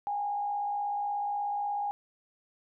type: tone with frequency modulation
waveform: sine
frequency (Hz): 818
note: G#5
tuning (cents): -26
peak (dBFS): -29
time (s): 0.07-1.91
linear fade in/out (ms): 0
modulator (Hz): 56.5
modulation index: 0.37
effects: none